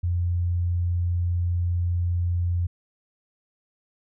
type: tone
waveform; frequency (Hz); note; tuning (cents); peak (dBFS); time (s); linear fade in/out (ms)
sine; 87.5; F2; +4; -21; 0.03-2.67; 10
effects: none